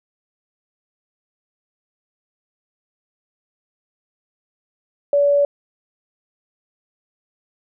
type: tone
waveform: sine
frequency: 572 Hz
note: D5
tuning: 46 cents flat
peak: -12 dBFS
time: 5.13-5.45 s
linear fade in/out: 2 ms
effects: none